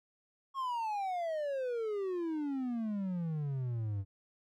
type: exponential sweep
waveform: triangle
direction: down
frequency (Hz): 1100 to 95.2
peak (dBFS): -31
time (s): 0.54-4.05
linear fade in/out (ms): 50
effects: none